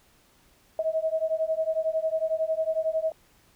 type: beating tone pair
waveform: sine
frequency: 634 / 645 Hz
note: D#5 / E5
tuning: +32 / -38 cents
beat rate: 11 Hz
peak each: -27 dBFS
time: 0.79-3.12 s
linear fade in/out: 2 ms
effects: pink hiss -61 dBFS RMS until 3.55 s